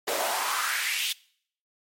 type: noise with high-pass filter sweep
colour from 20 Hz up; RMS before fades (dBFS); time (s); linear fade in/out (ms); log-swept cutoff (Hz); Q
pink; -28; 0.07-1.13; 10; 470 to 3300; 3
effects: noise-tail reverb RT60 0.6 s tail -23 dB re dry + MP3 64 kbps